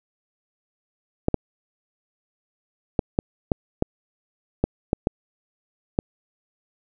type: clicks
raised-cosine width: 2 ms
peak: -5 dBFS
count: 10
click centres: 1.284 / 1.343 / 2.992 / 3.189 / 3.518 / 3.824 / 4.64 / 4.931 / 5.071 / 5.989 s
effects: none

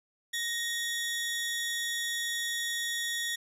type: tone pair together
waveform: sawtooth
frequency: 1871 / 3429 Hz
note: A#6 / A7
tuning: +6 / -45 cents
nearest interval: minor seventh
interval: 1049 cents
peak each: -29 / -32 dBFS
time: 0.33-3.36 s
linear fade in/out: 10 ms
effects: resampled to 32000 Hz

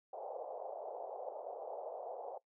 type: band-pass noise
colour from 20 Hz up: white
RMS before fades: -45 dBFS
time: 0.13-2.38 s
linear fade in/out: 5 ms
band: 460 to 790 Hz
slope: 48 dB/octave
effects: noise-tail reverb RT60 0.1 s tail -19 dB re dry

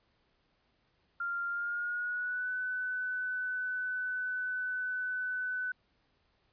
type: tone with pitch glide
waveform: sine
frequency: 1393 to 1501.6 Hz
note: F6 to F#6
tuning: -5 to +25 cents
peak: -32 dBFS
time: 1.2-5.72 s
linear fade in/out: 5 ms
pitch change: +130 cents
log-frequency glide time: 1.48-2.52 s
effects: pink hiss -73 dBFS RMS until 6.52 s + resampled to 11025 Hz

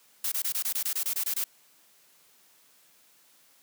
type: noise bursts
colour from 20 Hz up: blue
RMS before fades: -29 dBFS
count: 12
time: 0.24-1.441 s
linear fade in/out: 5 ms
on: 79 ms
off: 23 ms
effects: white hiss -61 dBFS RMS until 3.62 s + high-pass 150 Hz 12 dB/octave

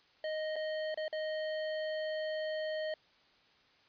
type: tone with dropouts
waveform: square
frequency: 622.3 Hz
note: D#5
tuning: in tune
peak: -35 dBFS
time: 0.24-2.94 s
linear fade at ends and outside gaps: 2 ms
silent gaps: 0.558-0.563 / 0.944-0.974 / 1.081-1.127 s
effects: white hiss -66 dBFS RMS until 3.88 s + resampled to 11025 Hz

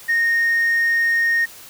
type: tone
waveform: sine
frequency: 1851 Hz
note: A#6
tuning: 13 cents flat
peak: -13 dBFS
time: 0.08-1.46 s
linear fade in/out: 20 ms
effects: tanh soft clip ceiling -13 dBFS + white hiss -41 dBFS RMS until 1.69 s

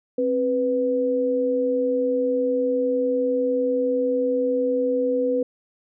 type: tone pair together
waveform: sine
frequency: 264.8 / 495.7 Hz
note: C4 / B4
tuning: +21 / +6 cents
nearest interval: major seventh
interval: 1085 cents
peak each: -25 / -20 dBFS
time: 0.18-5.43 s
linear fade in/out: 5 ms
effects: none

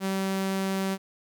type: tone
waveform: sawtooth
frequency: 192.5 Hz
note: G3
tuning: 31 cents flat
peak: -22 dBFS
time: 0-0.98 s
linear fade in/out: 50 ms
effects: none

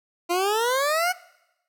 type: exponential sweep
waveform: 20% pulse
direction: up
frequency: 340 to 748 Hz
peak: -16 dBFS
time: 0.29-1.13 s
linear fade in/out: 20 ms
effects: noise-tail reverb RT60 0.9 s tail -21 dB re dry

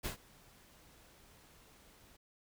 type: noise with ADSR envelope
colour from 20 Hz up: pink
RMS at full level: -38 dBFS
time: 0.03-2.17 s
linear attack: 25 ms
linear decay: 110 ms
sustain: -24 dB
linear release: 12 ms
effects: none

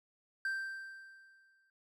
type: tone with exponential decay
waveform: triangle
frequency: 1568 Hz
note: G6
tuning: in tune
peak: -30 dBFS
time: 0.45-1.7 s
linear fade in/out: 2 ms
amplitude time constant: 270 ms
effects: none

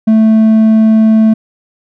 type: tone with hard clipping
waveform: sine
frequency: 220 Hz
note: A3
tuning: in tune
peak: -5 dBFS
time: 0.07-1.34 s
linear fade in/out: 10 ms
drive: 3 dB
effects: none

